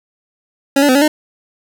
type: tone with pitch steps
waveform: 25% pulse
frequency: 276.9 / 289.4 / 256 / 283.4 / 304.5 Hz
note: C#4 / D4 / C4 / C#4 / D#4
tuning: -2 / -25 / -38 / +38 / -37 cents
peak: -5 dBFS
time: 0.76-1.08 s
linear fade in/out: 5 ms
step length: 64 ms
effects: none